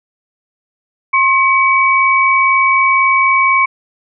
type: tone pair together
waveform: sine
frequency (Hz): 1069.2 / 2271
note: C6 / C#7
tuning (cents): +37 / +41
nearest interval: octave + minor second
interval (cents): 1304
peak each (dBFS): -11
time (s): 1.13-3.66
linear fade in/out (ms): 10
effects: none